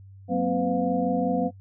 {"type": "tone cluster", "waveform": "sine", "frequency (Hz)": [186.2, 234.5, 259.8, 506, 707], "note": ["F#3", "A#3", "C4", "B4", "F5"], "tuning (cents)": [11, 11, -12, 42, 21], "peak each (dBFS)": [-28, -29, -27, -28, -29], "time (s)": [0.28, 1.51], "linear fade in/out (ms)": 50, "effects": ["noise-tail reverb RT60 0.1 s tail -20 dB re dry", "added 97 Hz sine -44 dBFS peak until 1.6 s"]}